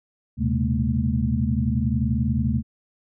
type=tone cluster; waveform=sine; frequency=77.9 / 119.8 / 131.2 / 210.7 / 231.3 Hz; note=D#2 / A#2 / C3 / G#3 / A#3; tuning=+3 / +48 / +5 / +25 / -13 cents; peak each=-25 / -29 / -25 / -26 / -26 dBFS; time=0.37-2.63 s; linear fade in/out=50 ms; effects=none